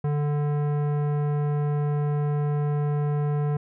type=tone with tanh clipping; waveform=sine; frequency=146.83 Hz; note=D3; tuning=in tune; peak=-24 dBFS; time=0.04-3.57 s; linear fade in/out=5 ms; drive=16 dB; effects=none